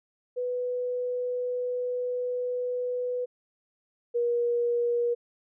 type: tone pair in turn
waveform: sine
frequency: 495.2 / 477.2 Hz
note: B4 / A#4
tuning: +5 / +41 cents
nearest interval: minor second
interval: 64 cents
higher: first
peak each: -27 / -23 dBFS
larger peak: second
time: 0.36-3.26 / 4.14-5.15 s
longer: first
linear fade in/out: 20 ms
effects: none